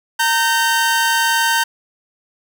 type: tone pair together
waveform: sawtooth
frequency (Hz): 920 / 1547.2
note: A#5 / G6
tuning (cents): -23 / -23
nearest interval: major sixth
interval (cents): 900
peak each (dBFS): -13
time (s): 0.19-1.64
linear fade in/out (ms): 10
effects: none